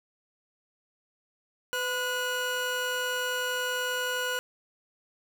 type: tone pair together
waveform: 30% pulse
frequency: 503 / 1458.5 Hz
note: B4 / F#6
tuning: +32 / -25 cents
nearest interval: octave + tritone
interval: 1843 cents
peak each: -30 / -27 dBFS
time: 1.73-4.39 s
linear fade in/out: 0 ms
effects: none